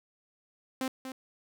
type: tone with echo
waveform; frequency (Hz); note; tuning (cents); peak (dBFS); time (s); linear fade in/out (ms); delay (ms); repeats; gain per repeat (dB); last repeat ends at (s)
sawtooth; 261.6; C4; 0; -26; 0.81-0.88; 2; 240; 1; -8; 1.12
effects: none